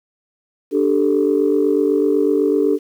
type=chord; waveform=sine; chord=D suspended fourth; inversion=none; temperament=equal; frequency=293.7 / 392 / 440 Hz; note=D4 / G4 / A4; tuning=0 / 0 / 0 cents; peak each=-17 dBFS; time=0.71-2.79 s; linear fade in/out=50 ms; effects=tanh soft clip ceiling -5 dBFS + 8-bit